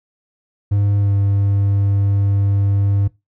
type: tone with pitch glide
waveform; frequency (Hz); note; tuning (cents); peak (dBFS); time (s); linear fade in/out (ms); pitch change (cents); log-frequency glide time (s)
triangle; 101.3 to 99.85; G#2 to G2; -43 to +32; -11; 0.71-3.08; 10; -25; 0.99-1.12
effects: noise-tail reverb RT60 0.2 s tail -19 dB re dry